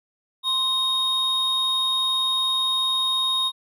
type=tone pair together; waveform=triangle; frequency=1046.5 / 3729 Hz; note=C6 / A#7; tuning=0 / 0 cents; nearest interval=octave + minor seventh; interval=2200 cents; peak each=-27 / -19 dBFS; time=0.43-3.52 s; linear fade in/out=50 ms; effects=none